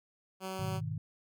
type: tone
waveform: 10% pulse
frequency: 189.1 Hz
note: F#3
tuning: 38 cents sharp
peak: -29 dBFS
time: 0.4-0.81 s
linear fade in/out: 50 ms
type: chord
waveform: sine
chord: G# minor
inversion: none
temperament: equal with one note detuned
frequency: 103.83 / 124.69 / 155.56 Hz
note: G#2 / B2 / D#3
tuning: 0 / +17 / 0 cents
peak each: -38 / -40 / -37 dBFS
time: 0.59-0.98 s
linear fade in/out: 5 ms
effects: none